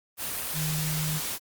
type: tone in noise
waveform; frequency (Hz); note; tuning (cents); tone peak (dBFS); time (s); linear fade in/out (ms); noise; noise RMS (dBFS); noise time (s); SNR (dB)
sine; 154.8; D#3; -9; -28; 0.53-1.21; 50; white; -32; 0.17-1.39; +1
effects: Opus 32 kbps